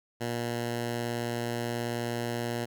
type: tone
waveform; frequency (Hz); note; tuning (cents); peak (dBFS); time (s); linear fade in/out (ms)
10% pulse; 118.6; A#2; +30; -22; 0.2-2.66; 20
effects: none